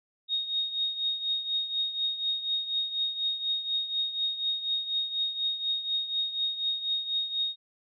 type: tone with tremolo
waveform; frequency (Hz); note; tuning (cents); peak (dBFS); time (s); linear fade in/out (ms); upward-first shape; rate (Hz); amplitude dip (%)
sine; 3729; A#7; 0; -24; 0.28-7.56; 50; triangle; 4.1; 75
effects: none